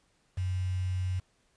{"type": "tone with quantisation", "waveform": "sine", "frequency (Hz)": 92, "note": "F#2", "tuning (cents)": -9, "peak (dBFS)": -28, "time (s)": [0.37, 1.2], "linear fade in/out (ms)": 10, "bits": 8, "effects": ["pink hiss -70 dBFS RMS until 1.56 s", "resampled to 22050 Hz"]}